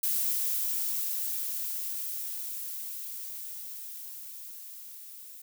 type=noise with level ramp; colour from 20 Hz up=violet; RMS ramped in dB=-28 to -47 dBFS; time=0.03-5.42 s; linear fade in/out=5 ms; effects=none

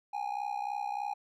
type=tone with amplitude modulation; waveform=triangle; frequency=820 Hz; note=G#5; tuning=22 cents flat; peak=-27 dBFS; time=0.13-1.14 s; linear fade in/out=10 ms; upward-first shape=sine; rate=63.3 Hz; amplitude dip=85%; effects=none

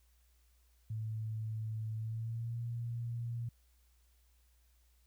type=tone with pitch glide; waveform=sine; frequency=110 to 117.9 Hz; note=A2 to A#2; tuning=0 to +20 cents; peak=-36 dBFS; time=0.9-3.49 s; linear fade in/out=5 ms; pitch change=+120 cents; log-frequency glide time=1.95-2.6 s; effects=added 60 Hz sine -66 dBFS peak until 5.06 s + white hiss -75 dBFS RMS until 5.06 s

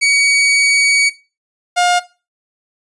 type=tone pair in turn; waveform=sawtooth; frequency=2257 / 710.9 Hz; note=C#7 / F5; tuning=+31 / +31 cents; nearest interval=octave + minor sixth; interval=2000 cents; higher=first; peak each=-7 dBFS; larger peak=neither; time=0.01-1.1 / 1.76-2 s; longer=first; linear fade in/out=20 ms; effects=noise-tail reverb RT60 0.3 s tail -17 dB re dry + resampled to 22050 Hz

